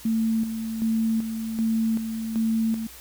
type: tone with tremolo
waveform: sine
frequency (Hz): 223.7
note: A3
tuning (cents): +29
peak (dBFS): -20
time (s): 0.05-2.87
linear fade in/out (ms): 5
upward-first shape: square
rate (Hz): 1.3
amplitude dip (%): 55
effects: added 60 Hz sine -51 dBFS peak until 3 s + white hiss -45 dBFS RMS until 3 s